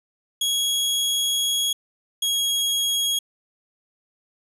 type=tone pair in turn; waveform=sawtooth; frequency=3322 / 3303 Hz; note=G#7 / G#7; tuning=0 / -10 cents; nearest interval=unison; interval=10 cents; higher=first; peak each=-17 dBFS; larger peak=neither; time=0.41-1.73 / 2.22-3.19 s; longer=first; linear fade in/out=5 ms; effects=resampled to 32000 Hz + 9-bit